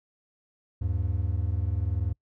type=tone pair together; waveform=triangle; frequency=79.05 / 99.6 Hz; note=D#2 / G2; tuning=+28 / +28 cents; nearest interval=major third; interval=400 cents; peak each=-26 dBFS; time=0.81-2.13 s; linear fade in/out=10 ms; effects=noise-tail reverb RT60 0.1 s tail -26 dB re dry